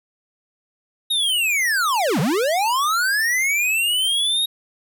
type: linear two-way sweep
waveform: square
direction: down then up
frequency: 3787 to 132.7 to 3787 Hz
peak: -18 dBFS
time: 1.1-4.46 s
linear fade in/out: 10 ms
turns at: 2.2 s
effects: none